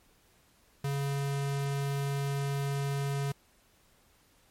square tone, 139.9 Hz, C#3, 16 cents sharp, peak -30 dBFS, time 0.84-3.32 s, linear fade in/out 5 ms, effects pink hiss -65 dBFS RMS until 4.5 s + MP3 64 kbps

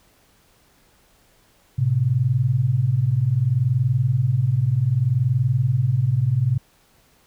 sine tone pair together, 110 / 130.65 Hz, A2 / C3, 0 / -2 cents, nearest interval minor third, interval 298 cents, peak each -21 / -18 dBFS, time 1.78-6.58 s, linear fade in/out 10 ms, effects pink hiss -58 dBFS RMS until 7.26 s

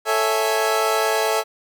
25% pulse chord, A major seventh, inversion none, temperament equal, 440 / 554.4 / 659.3 / 830.6 Hz, A4 / C#5 / E5 / G#5, 0 / 0 / 0 / 0 cents, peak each -18 / -23 / -19 / -22 dBFS, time 0.05-1.44 s, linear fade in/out 50 ms, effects none

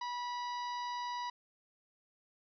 harmonic tone, 975 Hz, B5, 23 cents flat, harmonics 1 / 2 / 3 / 4 / 5 / 6, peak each -37 / -48 / -54 / -50 / -51 / -61 dBFS, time 0.01-1.3 s, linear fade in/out 5 ms, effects none

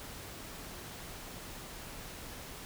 silence, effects pink hiss -46 dBFS RMS until 2.65 s

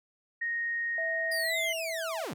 sine tone with pitch glide, 1864.7 to 2081 Hz, A#6 to C7, 0 to -10 cents, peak -29 dBFS, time 0.41-1.73 s, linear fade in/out 10 ms, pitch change +190 cents, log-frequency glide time 1.42-1.58 s
sine tone, 653 Hz, E5, 17 cents flat, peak -34 dBFS, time 0.98-2.25 s, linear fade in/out 2 ms
sawtooth linear sweep, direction down, 4914 to 92.5 Hz, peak -31 dBFS, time 1.31-2.34 s, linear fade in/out 10 ms
effects none

